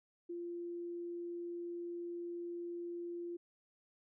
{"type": "tone", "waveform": "sine", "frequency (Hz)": 345.7, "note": "F4", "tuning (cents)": -18, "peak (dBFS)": -40, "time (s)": [0.29, 3.37], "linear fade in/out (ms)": 10, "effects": []}